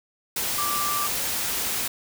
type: tone in noise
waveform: sine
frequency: 1174.7 Hz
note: D6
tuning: in tune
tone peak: -26 dBFS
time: 0.58-1.07 s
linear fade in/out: 5 ms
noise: white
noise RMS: -27 dBFS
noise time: 0.36-1.88 s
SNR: -2 dB
effects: none